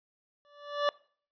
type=tone with exponential growth; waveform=25% pulse; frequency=581 Hz; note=D5; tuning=19 cents flat; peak=-19 dBFS; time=0.45-0.89 s; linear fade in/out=0 ms; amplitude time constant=94 ms; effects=noise-tail reverb RT60 0.5 s tail -23 dB re dry + resampled to 11025 Hz